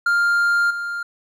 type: tone with level steps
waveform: triangle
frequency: 1400 Hz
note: F6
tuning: 4 cents sharp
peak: -13 / -22 dBFS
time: 0.06-1.03 s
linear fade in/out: 5 ms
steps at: 0.7 s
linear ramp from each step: 10 ms
effects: none